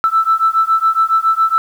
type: beating tone pair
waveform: sine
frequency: 1318.5 / 1325.7 Hz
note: E6 / E6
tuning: 0 / +9 cents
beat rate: 7.2 Hz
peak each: -13 dBFS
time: 0.04-1.58 s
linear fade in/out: 0 ms
effects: tanh soft clip ceiling -3 dBFS + 7-bit